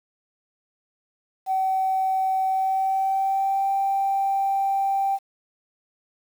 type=tone with pitch glide; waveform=sine; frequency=762 to 783.9 Hz; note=G5 to G5; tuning=-49 to 0 cents; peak=-19 dBFS; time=1.46-5.19 s; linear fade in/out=50 ms; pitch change=+49 cents; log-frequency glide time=2.47-3.71 s; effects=tanh soft clip ceiling -15 dBFS + 8-bit